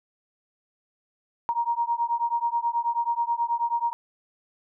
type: beating tone pair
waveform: sine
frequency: 935 / 944.3 Hz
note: A#5 / A#5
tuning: +5 / +22 cents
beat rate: 9.3 Hz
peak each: -26 dBFS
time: 1.49-3.93 s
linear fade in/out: 0 ms
effects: none